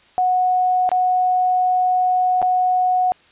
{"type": "tone with dropouts", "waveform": "sine", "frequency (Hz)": 734, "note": "F#5", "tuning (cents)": -14, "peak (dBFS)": -14, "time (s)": [0.18, 3.12], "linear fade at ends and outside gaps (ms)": 0, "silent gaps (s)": [[0.891, 0.916], [2.417, 2.426]], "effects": ["white hiss -52 dBFS RMS until 3.31 s", "resampled to 8000 Hz"]}